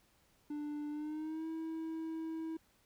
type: tone with pitch glide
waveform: triangle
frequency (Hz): 295.9 to 322.7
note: D4 to E4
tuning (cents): +13 to -37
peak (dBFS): -36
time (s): 0.5-2.57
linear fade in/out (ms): 5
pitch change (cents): +150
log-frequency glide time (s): 0.9-1.47
effects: pink hiss -71 dBFS RMS until 2.85 s